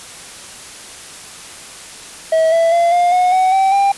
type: tone with pitch steps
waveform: triangle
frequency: 644 / 663.6 / 683.9 / 704.7 / 726.2 / 748.4 / 771.2 / 794.7 Hz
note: E5 / E5 / F5 / F5 / F#5 / F#5 / G5 / G5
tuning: -41 / +11 / -36 / +15 / -33 / +20 / -28 / +23 cents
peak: -8 dBFS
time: 2.32-3.92 s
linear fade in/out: 5 ms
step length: 200 ms
effects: white hiss -34 dBFS RMS until 3.97 s + resampled to 24000 Hz